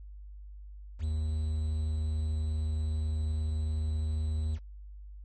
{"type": "tone with quantisation", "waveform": "triangle", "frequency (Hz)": 77.78, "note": "D#2", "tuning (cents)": 0, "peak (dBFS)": -26, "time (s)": [0.99, 4.59], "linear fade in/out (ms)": 50, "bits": 9, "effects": ["added 50 Hz sine -43 dBFS peak until 5.24 s", "MP3 32 kbps"]}